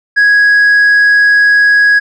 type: tone with tanh clipping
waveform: sine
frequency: 1661.2 Hz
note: G#6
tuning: in tune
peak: -5 dBFS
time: 0.16-2 s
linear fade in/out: 20 ms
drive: 2 dB
effects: none